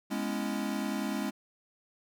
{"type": "chord", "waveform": "square", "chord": "C# minor seventh", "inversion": "second", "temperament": "equal", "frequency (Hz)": [207.7, 246.9, 277.2, 329.6], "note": ["G#3", "B3", "C#4", "E4"], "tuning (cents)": [0, 0, 0, 0], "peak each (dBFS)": [-35, -39, -37, -40], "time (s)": [0.1, 1.31], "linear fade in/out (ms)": 20, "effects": []}